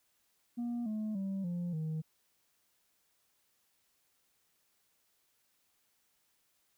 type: tone with pitch steps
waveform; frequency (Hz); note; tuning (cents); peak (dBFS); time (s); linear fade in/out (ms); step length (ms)
sine; 238.7 / 215.1 / 193.88 / 174.74 / 157.48; A#3 / A3 / G3 / F3 / D#3; +41 / -39 / -19 / +1 / +21; -31; 0.57-2.02; 20; 290
effects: tanh soft clip ceiling -33 dBFS + white hiss -75 dBFS RMS until 6.77 s